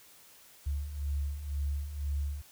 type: beating tone pair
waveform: sine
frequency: 70 / 72 Hz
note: C#2 / D2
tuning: +18 / -34 cents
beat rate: 2 Hz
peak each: -38 / -32 dBFS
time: 0.66-2.42 s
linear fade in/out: 10 ms
effects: white hiss -57 dBFS RMS until 2.51 s